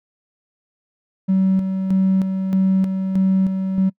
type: tone with tremolo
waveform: triangle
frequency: 190.2 Hz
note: F#3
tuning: 48 cents sharp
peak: -10 dBFS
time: 1.28-3.9 s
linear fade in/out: 20 ms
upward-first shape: square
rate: 1.6 Hz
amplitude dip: 55%
effects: noise-tail reverb RT60 0.1 s tail -26 dB re dry + tanh soft clip ceiling -9 dBFS